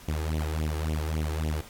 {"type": "tone with flanger", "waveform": "sawtooth", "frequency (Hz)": 77.8, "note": "D#2", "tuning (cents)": 0, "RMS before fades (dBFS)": -29, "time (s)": [0.08, 1.61], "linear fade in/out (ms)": 5, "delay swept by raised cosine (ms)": [0.3, 2.5], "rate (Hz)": 3.6, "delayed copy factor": 1, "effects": ["pink hiss -49 dBFS RMS until 1.69 s", "AAC 64 kbps"]}